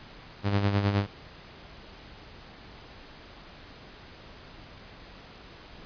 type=tone with tremolo; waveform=sawtooth; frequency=100.8 Hz; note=G2; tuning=49 cents sharp; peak=-17 dBFS; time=0.43-1.07 s; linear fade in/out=50 ms; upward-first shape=sine; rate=9.6 Hz; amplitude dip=55%; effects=pink hiss -48 dBFS RMS until 5.85 s + resampled to 11025 Hz